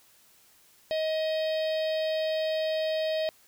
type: harmonic tone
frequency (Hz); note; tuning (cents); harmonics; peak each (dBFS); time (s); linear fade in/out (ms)
630; D#5; +21; 1 / 3 / 4 / 5 / 6 / 7 / 8; -26 / -42 / -43 / -42 / -42 / -45 / -45; 0.91-3.29; 0
effects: white hiss -60 dBFS RMS until 3.47 s